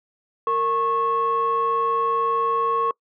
sine tone pair together, 461 / 1096.4 Hz, A#4 / C#6, -19 / -19 cents, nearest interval octave + minor third, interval 1500 cents, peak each -23 / -19 dBFS, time 0.47-2.91 s, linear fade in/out 2 ms, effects noise-tail reverb RT60 0.1 s tail -25 dB re dry + tanh soft clip ceiling -14 dBFS

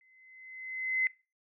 sine tone with exponential growth, 2048 Hz, C7, 38 cents flat, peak -23 dBFS, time 0.01-1.07 s, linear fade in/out 1 ms, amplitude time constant 230 ms, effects noise-tail reverb RT60 0.3 s tail -22 dB re dry

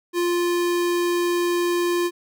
square tone, 349.2 Hz, F4, in tune, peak -20 dBFS, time 0.13-2.11 s, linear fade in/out 50 ms, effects none

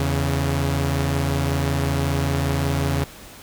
sawtooth tone pair together, 81.96 / 138.59 Hz, E2 / C#3, -9 / 0 cents, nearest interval major sixth, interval 909 cents, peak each -19 / -18 dBFS, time 0-3.04 s, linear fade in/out 0 ms, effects pink hiss -42 dBFS RMS until 3.42 s

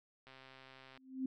click train, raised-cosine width 0.3 ms, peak -40 dBFS, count 94, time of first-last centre 0.27-0.975 s, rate 132 Hz
sine tone with exponential growth, 261.8 Hz, C4, 1 cent sharp, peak -32 dBFS, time 0.94-1.26 s, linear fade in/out 5 ms, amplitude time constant 68 ms
effects none

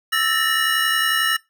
square tone cluster, 1316 / 1779 / 1850 / 2902 Hz, E6 / A6 / A#6 / F#7, -3 / +19 / -14 / -34 cents, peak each -24 dBFS, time 0.12-1.37 s, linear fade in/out 10 ms, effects noise-tail reverb RT60 0.2 s tail -21 dB re dry

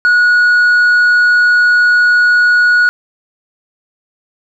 sine tone with tanh clipping, 1457 Hz, F#6, 27 cents flat, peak -7 dBFS, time 0.05-2.89 s, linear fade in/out 0 ms, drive 3 dB, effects none

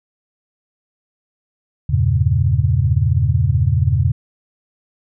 sine chord, E diminished seventh, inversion none, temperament equal with one note detuned, 82.41 / 98 / 116.54 / 137.71 Hz, E2 / G2 / Bb2 / Db3, 0 / 0 / 0 / -11 cents, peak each -18 dBFS, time 1.89-4.12 s, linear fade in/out 10 ms, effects none

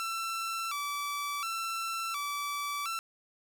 sawtooth tone with vibrato, 1244.5 Hz, D#6, in tune, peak -29 dBFS, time 0-2.99 s, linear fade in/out 0 ms, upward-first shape square, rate 0.7 Hz, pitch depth 130 cents each way, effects none

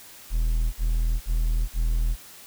triangle tone bursts, 40.31 Hz, E1, 38 cents flat, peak -18 dBFS, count 4, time 0.3-2.164 s, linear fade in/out 50 ms, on 430 ms, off 48 ms, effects white hiss -46 dBFS RMS until 2.46 s

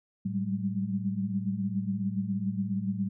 sine tone cluster, 111 / 191 / 198.2 / 208 Hz, A2 / G3 / G3 / G#3, +16 / -45 / +19 / +3 cents, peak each -36 / -30 / -35 / -37 dBFS, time 0.25-3.09 s, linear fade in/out 10 ms, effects none

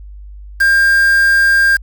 triangle tone with quantisation, 1600 Hz, G6, 35 cents sharp, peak -6 dBFS, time 0.6-1.77 s, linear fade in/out 10 ms, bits 4, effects added 50 Hz sine -30 dBFS peak until 1.82 s

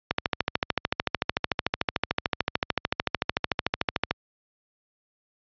click train, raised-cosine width 0.3 ms, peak -6 dBFS, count 55, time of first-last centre 0.11-4.11 s, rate 13.5 Hz, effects high-pass 60 Hz 12 dB/octave + resampled to 11025 Hz

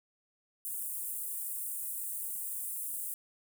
pink high-pass noise, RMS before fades -38 dBFS, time 0.65-3.14 s, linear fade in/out 0 ms, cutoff 8600 Hz, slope 48 dB/octave, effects none

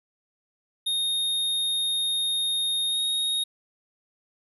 square tone with pitch glide, 3700 to 3737 Hz, A#7 to A#7, -14 to +4 cents, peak -24 dBFS, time 0.86-3.44 s, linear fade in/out 10 ms, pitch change +18 cents, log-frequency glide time 2.88-2.99 s, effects none

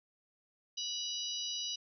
harmonic tone, 978 Hz, B5, 17 cents flat, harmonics 3 / 4 / 5 / 6, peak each -40 / -41 / -42 / -43 dBFS, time 0.77-1.76 s, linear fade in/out 10 ms, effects none

